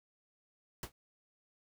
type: noise with exponential decay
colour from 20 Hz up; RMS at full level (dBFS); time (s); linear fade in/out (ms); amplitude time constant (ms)
pink; -36; 0.83-0.92; 2; 19
effects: none